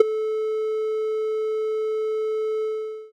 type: tone with ADSR envelope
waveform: triangle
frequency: 435 Hz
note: A4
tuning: 20 cents flat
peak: -3 dBFS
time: 0-3.12 s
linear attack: 6 ms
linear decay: 15 ms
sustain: -17 dB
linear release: 490 ms
effects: none